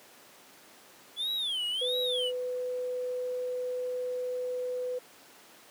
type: tone with vibrato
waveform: triangle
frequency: 3347 Hz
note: G#7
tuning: 13 cents sharp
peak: -28 dBFS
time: 1.16-2.32 s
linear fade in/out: 50 ms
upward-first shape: sine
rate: 1.5 Hz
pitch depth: 250 cents each way
type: tone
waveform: sine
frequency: 499.9 Hz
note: B4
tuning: 21 cents sharp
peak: -30 dBFS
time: 1.81-4.99 s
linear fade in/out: 10 ms
effects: pink hiss -54 dBFS RMS until 5.7 s + high-pass 300 Hz 12 dB/octave